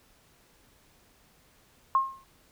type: tone with exponential decay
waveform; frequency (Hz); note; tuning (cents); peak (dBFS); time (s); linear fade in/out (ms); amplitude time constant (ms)
sine; 1071; C6; +40; -17; 1.95-2.24; 1; 62
effects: pink hiss -62 dBFS RMS until 2.51 s